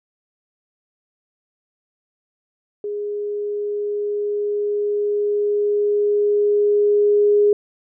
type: tone with level ramp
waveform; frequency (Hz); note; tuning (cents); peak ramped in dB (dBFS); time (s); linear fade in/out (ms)
sine; 413.2; G#4; -9; -23 to -11; 2.84-7.53; 2
effects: none